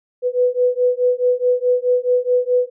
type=beating tone pair; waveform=sine; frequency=493.9 / 498.6 Hz; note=B4 / B4; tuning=0 / +16 cents; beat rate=4.7 Hz; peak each=-17 dBFS; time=0.22-2.7 s; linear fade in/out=50 ms; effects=none